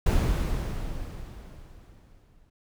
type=noise with exponential decay; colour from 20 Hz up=brown; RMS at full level=-20 dBFS; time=0.06-2.5 s; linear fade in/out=5 ms; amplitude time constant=530 ms; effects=none